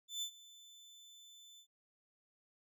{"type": "tone with ADSR envelope", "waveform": "30% pulse", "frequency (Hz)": 3520, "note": "A7", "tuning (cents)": 0, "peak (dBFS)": -34, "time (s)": [0.08, 1.67], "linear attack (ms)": 140, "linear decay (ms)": 83, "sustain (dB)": -20, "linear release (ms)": 81, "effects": []}